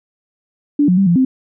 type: tone with pitch steps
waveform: sine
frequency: 290.5 / 181.1 / 195.3 / 172.1 / 260.6 Hz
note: D4 / F#3 / G3 / F3 / C4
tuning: -19 / -37 / -6 / -25 / -7 cents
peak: -9 dBFS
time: 0.79-1.25 s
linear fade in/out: 5 ms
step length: 92 ms
effects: none